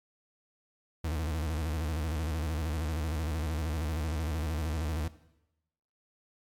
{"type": "tone with vibrato", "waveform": "40% pulse", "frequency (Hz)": 78, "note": "D#2", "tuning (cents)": 5, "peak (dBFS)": -29, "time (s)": [1.04, 5.08], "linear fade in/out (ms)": 5, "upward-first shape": "square", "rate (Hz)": 13, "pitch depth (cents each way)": 91, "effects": ["noise-tail reverb RT60 0.9 s tail -17 dB re dry", "MP3 96 kbps"]}